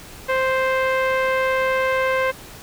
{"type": "tone with low-pass filter", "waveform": "sawtooth", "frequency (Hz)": 523.3, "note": "C5", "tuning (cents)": 0, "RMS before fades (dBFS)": -20, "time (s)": [0.28, 2.32], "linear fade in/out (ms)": 20, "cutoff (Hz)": 2100, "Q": 1.8, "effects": ["pink hiss -40 dBFS RMS until 2.62 s"]}